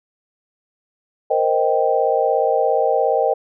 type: chord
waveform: sine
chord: C minor seventh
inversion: third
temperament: equal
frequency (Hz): 466.2 / 523.3 / 622.3 / 784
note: Bb4 / C5 / Eb5 / G5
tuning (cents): 0 / 0 / 0 / 0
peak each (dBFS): -20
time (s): 1.3-3.34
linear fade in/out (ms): 10
effects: none